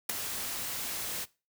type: noise with ADSR envelope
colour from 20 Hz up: white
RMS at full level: -26 dBFS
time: 0.09-1.26 s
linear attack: 8 ms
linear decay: 6 ms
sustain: -10 dB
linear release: 33 ms
effects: noise-tail reverb RT60 0.3 s tail -21 dB re dry